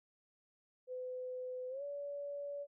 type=tone with pitch glide; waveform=sine; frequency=506 to 571.3 Hz; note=B4 to D5; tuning=+42 to -48 cents; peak=-40 dBFS; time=0.87-2.67 s; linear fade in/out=50 ms; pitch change=+210 cents; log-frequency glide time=1.69-1.83 s; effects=none